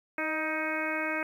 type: harmonic tone with a mistuned harmonic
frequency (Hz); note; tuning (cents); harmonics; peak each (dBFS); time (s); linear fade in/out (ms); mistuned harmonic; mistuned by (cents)
314.1; D#4; +16; 1 / 2 / 3 / 4 / 5 / 6 / 7 / 8; -36 / -36 / -40 / -39 / -35 / -40 / -35 / -39; 0.18-1.23; 2; 2; -24
effects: 10-bit